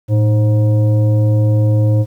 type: tone with frequency modulation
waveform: sine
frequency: 110 Hz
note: A2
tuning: in tune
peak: -9 dBFS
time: 0.08-2.06 s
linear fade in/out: 50 ms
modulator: 419 Hz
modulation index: 0.44
effects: 8-bit